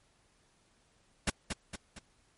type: noise with echo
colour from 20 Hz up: pink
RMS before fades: -29 dBFS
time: 1.27-1.3 s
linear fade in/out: 5 ms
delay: 230 ms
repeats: 3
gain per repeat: -6 dB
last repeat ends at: 1.99 s
effects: pink hiss -69 dBFS RMS until 2.37 s + MP3 48 kbps